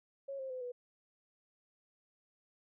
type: tone with pitch steps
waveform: sine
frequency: 550 / 529.7 / 510.2 / 491.4 Hz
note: C#5 / C5 / C5 / B4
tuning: -14 / +21 / -44 / -9 cents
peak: -39 dBFS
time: 0.28-0.72 s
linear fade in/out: 10 ms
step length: 110 ms
effects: none